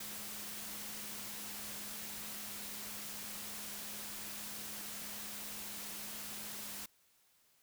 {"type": "tone in noise", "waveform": "sine", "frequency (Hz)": 207.7, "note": "G#3", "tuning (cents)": 0, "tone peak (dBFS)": -56, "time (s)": [0, 6.86], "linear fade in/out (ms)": 5, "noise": "white", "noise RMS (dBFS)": -45, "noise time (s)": [0, 6.86], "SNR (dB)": -14, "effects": ["white hiss -71 dBFS RMS until 7.62 s"]}